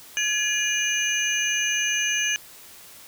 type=tone cluster; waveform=sine; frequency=1690 / 2421 / 2896 / 6230 Hz; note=G#6 / D#7 / F#7 / G8; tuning=+30 / -48 / -38 / -12 cents; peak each=-27 dBFS; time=0.17-2.36 s; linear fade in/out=0 ms; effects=white hiss -46 dBFS RMS until 3.07 s